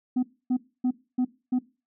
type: tone bursts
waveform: sine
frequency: 251.7 Hz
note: B3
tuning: 33 cents sharp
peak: -18 dBFS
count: 5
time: 0.16-1.59 s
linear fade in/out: 10 ms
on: 70 ms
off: 270 ms
effects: noise-tail reverb RT60 0.3 s tail -19 dB re dry + tanh soft clip ceiling -20 dBFS